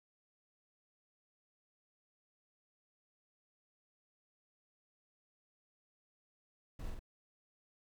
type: noise with echo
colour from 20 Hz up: brown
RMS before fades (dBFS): -43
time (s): 6.79-6.9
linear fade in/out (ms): 5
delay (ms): 47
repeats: 2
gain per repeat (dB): -2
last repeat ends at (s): 6.994
effects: none